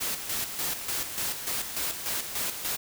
white noise with tremolo, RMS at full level -30 dBFS, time 0-2.77 s, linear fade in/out 20 ms, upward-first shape square, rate 3.4 Hz, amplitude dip 55%, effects none

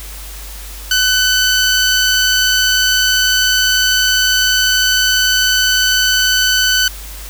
15% pulse tone, 1506 Hz, F#6, 30 cents sharp, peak -4 dBFS, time 0.91-6.88 s, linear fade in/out 2 ms, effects added 50 Hz sine -29 dBFS peak until 7.29 s + white hiss -33 dBFS RMS until 7.29 s

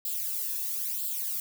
violet noise with flanger, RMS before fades -32 dBFS, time 0.05-1.4 s, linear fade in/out 2 ms, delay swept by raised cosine 0.24 to 1.17 ms, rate 1 Hz, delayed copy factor +0.75, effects none

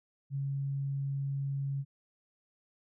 sine tone, 138.4 Hz, C#3, 2 cents flat, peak -31 dBFS, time 0.3-1.85 s, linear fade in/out 50 ms, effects none

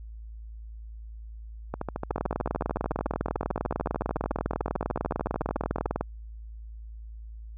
two click trains, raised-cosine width 1 ms, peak -16 / -13 dBFS, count 57 / 79, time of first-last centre 1.74-5.858 / 2.11-6.01 s, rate 13.6 / 20 Hz, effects added 55 Hz sine -39 dBFS peak until 7.57 s

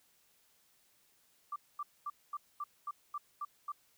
sine tone bursts, 1174.7 Hz, D6, in tune, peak -36 dBFS, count 9, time 1.52-3.72 s, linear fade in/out 5 ms, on 40 ms, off 230 ms, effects white hiss -70 dBFS RMS until 3.97 s

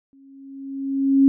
sine tone with exponential growth, 272.6 Hz, C#4, 29 cents flat, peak -9 dBFS, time 0.13-1.28 s, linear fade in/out 0 ms, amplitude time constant 250 ms, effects none

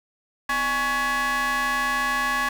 35% pulse ring-modulated tone, 286.8 Hz, D4, 41 cents flat, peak -17 dBFS, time 0.49-2.49 s, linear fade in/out 5 ms, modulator 1400 Hz, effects none

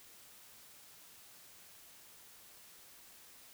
silence, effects white hiss -58 dBFS RMS until 3.53 s

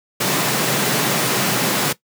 pink high-pass noise, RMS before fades -19 dBFS, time 0.2-1.93 s, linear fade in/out 10 ms, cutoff 120 Hz, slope 96 dB/octave, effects noise-tail reverb RT60 0.1 s tail -17 dB re dry

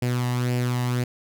sawtooth tone with flanger, 123.47 Hz, B2, in tune, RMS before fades -24 dBFS, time 0.02-1.04 s, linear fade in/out 5 ms, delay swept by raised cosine 0.39 to 1.06 ms, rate 1.9 Hz, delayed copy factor +0.55, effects none

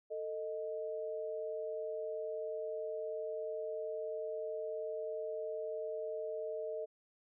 sine tone pair together, 445.3 / 622.3 Hz, A4 / D#5, +21 / 0 cents, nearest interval tritone, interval 579 cents, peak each -40 / -40 dBFS, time 0.1-6.86 s, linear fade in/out 20 ms, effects none

